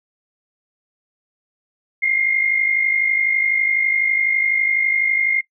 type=tone pair together; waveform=sine; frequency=2075 / 2127 Hz; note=C7 / C7; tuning=-15 / +28 cents; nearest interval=unison; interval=43 cents; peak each=-23 / -16 dBFS; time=2.02-5.41 s; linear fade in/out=10 ms; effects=noise-tail reverb RT60 0.1 s tail -20 dB re dry